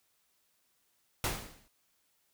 pink noise with exponential decay, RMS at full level -29 dBFS, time 1.24-1.68 s, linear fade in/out 1 ms, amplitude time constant 95 ms, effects white hiss -74 dBFS RMS until 2.33 s

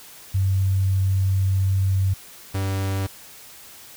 sine / 45% pulse tone pair in turn, 95.9 / 96.68 Hz, G2 / G2, -37 / -23 cents, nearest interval unison, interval 14 cents, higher second, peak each -17 / -22 dBFS, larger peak first, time 0.34-2.14 / 2.54-3.07 s, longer first, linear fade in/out 10 ms, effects white hiss -44 dBFS RMS until 3.96 s

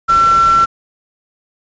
sine tone in noise, 1350 Hz, E6, 41 cents sharp, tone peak -7 dBFS, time 0.08-0.66 s, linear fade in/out 20 ms, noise pink, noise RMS -25 dBFS, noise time 0.08-0.66 s, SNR +15 dB, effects resampled to 16000 Hz

